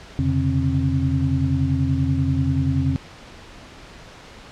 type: tone cluster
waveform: sine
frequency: 85.8 / 132.1 / 142.5 / 267.2 Hz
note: F2 / C3 / C#3 / C4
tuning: -30 / +17 / +48 / +36 cents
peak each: -23 dBFS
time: 0.19-2.96 s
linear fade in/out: 0 ms
effects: pink hiss -42 dBFS RMS until 4.51 s + low-pass 5000 Hz 12 dB/octave